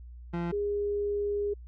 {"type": "tone pair in turn", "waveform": ["30% pulse", "sine"], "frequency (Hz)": [171.6, 409.1], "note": ["F3", "G#4"], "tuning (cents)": [-30, -26], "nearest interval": "octave + minor third", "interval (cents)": 1504, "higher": "second", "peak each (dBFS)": -27, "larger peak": "neither", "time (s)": [[0.33, 0.52], [0.52, 1.54]], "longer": "second", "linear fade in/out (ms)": 10, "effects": ["added 60 Hz sine -43 dBFS peak until 1.67 s", "low-pass 2000 Hz 12 dB/octave"]}